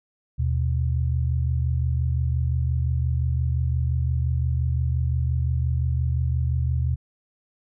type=tone pair together; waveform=sine; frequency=77.9 / 123.66 Hz; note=D#2 / B2; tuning=+3 / +3 cents; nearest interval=minor sixth; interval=800 cents; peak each=-22 / -24 dBFS; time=0.38-6.96 s; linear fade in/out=20 ms; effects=none